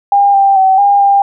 sine tone with pitch steps, 804 / 788 / 763 / 806 / 798 Hz, G5 / G5 / G5 / G5 / G5, +44 / +9 / -47 / +48 / +31 cents, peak -5 dBFS, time 0.12-1.22 s, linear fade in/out 2 ms, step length 220 ms, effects none

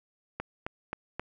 click train, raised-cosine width 0.5 ms, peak -18 dBFS, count 4, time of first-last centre 0.4-1.196 s, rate 3.77 Hz, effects none

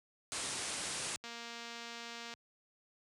white low-pass noise, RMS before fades -40 dBFS, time 0.32-1.16 s, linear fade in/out 0 ms, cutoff 10000 Hz, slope 96 dB/octave
click train, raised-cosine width 0.2 ms, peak -29 dBFS, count 258, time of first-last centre 1.24-2.338 s, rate 234 Hz
effects high-pass 80 Hz 12 dB/octave

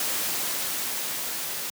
white noise with level ramp, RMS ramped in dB -27 to -32 dBFS, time 0-1.7 s, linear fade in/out 2 ms, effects high-pass 150 Hz 12 dB/octave

